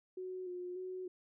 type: tone with vibrato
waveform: sine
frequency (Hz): 364.3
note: F#4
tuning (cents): -27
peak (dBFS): -40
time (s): 0.17-1.08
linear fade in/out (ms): 5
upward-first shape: square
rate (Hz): 1.7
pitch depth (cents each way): 27
effects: none